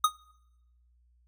square tone with exponential decay, 1244.5 Hz, D#6, in tune, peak -17 dBFS, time 0.04-0.13 s, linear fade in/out 5 ms, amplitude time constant 18 ms, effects noise-tail reverb RT60 0.9 s tail -24 dB re dry + added 60 Hz sine -62 dBFS peak until 1.27 s

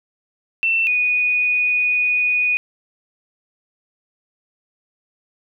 sine tone pair in turn, 2683 / 2473 Hz, E7 / D#7, +30 / -11 cents, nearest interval minor second, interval 141 cents, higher first, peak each -15 dBFS, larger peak neither, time 0.63-0.87 / 0.87-2.57 s, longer second, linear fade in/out 0 ms, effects none

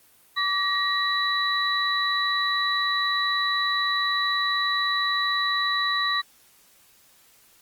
sine tone cluster, 1154 / 1893 / 3942 Hz, D6 / A#6 / B7, -31 / +26 / -4 cents, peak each -26 dBFS, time 0.36-6.22 s, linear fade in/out 20 ms, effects white hiss -57 dBFS RMS until 7.61 s + Opus 32 kbps

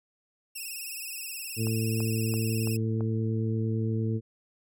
5% pulse tone with vibrato, 2637 Hz, E7, in tune, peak -27 dBFS, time 0.55-2.77 s, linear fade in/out 10 ms, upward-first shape sine, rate 19 Hz, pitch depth 81 cents each way
harmonic tone, 111.4 Hz, A2, 22 cents sharp, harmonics 1 / 2 / 3 / 4, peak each -27 / -32 / -36 / -37 dBFS, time 1.56-4.21 s, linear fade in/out 50 ms
click train, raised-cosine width 1 ms, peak -26 dBFS, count 5, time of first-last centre 1.67-3.008 s, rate 2.99 Hz
effects none

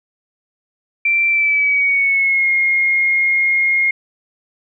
sine tone with pitch glide, 2349 to 2142 Hz, D7 to C7, 0 to +40 cents, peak -12 dBFS, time 1.05-3.91 s, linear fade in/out 5 ms, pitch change -160 cents, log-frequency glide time 1.28-2.5 s, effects none

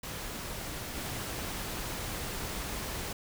pink noise with level steps, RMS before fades -39 / -37 dBFS, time 0.03-3.13 s, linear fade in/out 5 ms, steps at 0.95 s, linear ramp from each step 20 ms, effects none

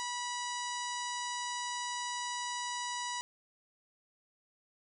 harmonic tone, 976 Hz, B5, 21 cents flat, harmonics 1 / 2 / 3 / 4 / 5 / 6 / 7 / 8 / 9, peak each -38 / -43 / -46 / -45 / -47 / -47 / -47 / -50 / -51 dBFS, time 0-3.21 s, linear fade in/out 0 ms, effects none

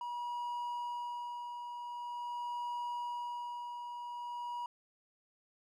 triangle tone with tremolo, 963 Hz, B5, 44 cents flat, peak -34 dBFS, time 0.01-4.66 s, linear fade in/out 2 ms, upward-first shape sine, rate 0.45 Hz, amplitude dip 45%, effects none

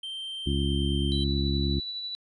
triangle tone, 3136 Hz, G7, in tune, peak -32 dBFS, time 0.03-1.24 s, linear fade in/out 5 ms
harmonic tone, 69.5 Hz, C#2, 5 cents sharp, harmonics 1 / 2 / 3 / 4 / 5, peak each -27 / -30 / -32 / -33 / -34 dBFS, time 0.46-1.8 s, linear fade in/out 10 ms
sine tone with tremolo, 3951 Hz, B7, in tune, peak -31 dBFS, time 1.12-2.15 s, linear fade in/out 0 ms, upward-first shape sine, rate 12 Hz, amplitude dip 30%
effects resampled to 24000 Hz

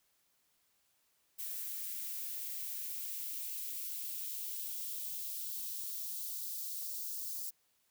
violet noise with high-pass filter sweep, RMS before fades -41 dBFS, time 1.38-7.51 s, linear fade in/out 20 ms, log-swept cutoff 1600 to 4900 Hz, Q 1.5, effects white hiss -75 dBFS RMS until 7.9 s

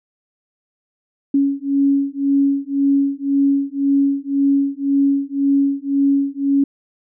sine beating tone pair, 277.2 / 279.1 Hz, C#4 / C#4, 0 / +12 cents, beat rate 1.9 Hz, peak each -17 dBFS, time 1.34-6.64 s, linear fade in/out 5 ms, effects none

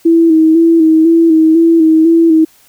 sine tone with vibrato, 324.9 Hz, E4, 25 cents flat, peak -4 dBFS, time 0.05-2.45 s, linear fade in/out 10 ms, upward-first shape square, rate 2 Hz, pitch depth 36 cents each way, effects white hiss -47 dBFS RMS until 2.68 s

